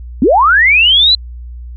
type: linear sweep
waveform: sine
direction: up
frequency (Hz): 205.7 to 4100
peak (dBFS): -5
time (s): 0.22-1.15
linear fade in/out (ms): 2
effects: added 60 Hz sine -25 dBFS peak until 1.76 s